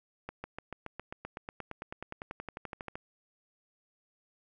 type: accelerating click train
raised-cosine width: 0.5 ms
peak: -24 dBFS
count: 26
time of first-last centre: 0.29-2.955 s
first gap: 150 ms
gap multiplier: 0.97
effects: none